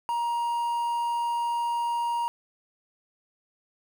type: tone with quantisation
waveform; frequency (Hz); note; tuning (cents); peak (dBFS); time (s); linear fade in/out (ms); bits
triangle; 943; A#5; +20; -23; 0.09-2.28; 0; 8
effects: none